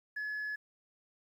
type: tone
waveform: sine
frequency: 1704 Hz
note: G#6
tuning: 44 cents sharp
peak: -33 dBFS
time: 0.16-0.56 s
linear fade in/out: 10 ms
effects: tanh soft clip ceiling -33 dBFS + 11-bit